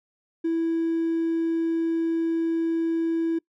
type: tone with hard clipping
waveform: triangle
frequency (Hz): 329.6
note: E4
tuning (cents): 0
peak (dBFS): -22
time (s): 0.44-3.39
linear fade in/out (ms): 10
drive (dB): 4
effects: noise-tail reverb RT60 0.1 s tail -24 dB re dry